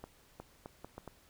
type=accelerating click train; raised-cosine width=1 ms; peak=-30 dBFS; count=6; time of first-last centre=0.04-1.077 s; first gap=360 ms; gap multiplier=0.72; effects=pink hiss -64 dBFS RMS until 1.29 s